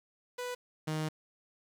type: tone pair in turn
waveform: sawtooth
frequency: 494.1 / 155.63 Hz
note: B4 / D#3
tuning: +1 / +1 cents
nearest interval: octave + minor sixth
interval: 2000 cents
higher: first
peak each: -32 / -28 dBFS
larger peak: second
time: 0.38-0.55 / 0.87-1.09 s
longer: second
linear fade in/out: 10 ms
effects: low-pass 11000 Hz 12 dB/octave + 9-bit